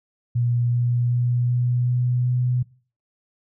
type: tone with pitch steps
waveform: sine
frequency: 120.3 / 121.14 / 121.98 / 122.83 / 123.68 / 124.54 Hz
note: B2 / B2 / B2 / B2 / B2 / B2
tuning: -45 / -33 / -21 / -9 / +3 / +15 cents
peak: -18 dBFS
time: 0.35-2.63 s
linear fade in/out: 10 ms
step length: 380 ms
effects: noise-tail reverb RT60 0.4 s tail -21 dB re dry